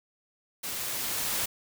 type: noise with level ramp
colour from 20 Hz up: white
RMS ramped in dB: -35 to -29 dBFS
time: 0.63-1.46 s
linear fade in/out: 10 ms
effects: none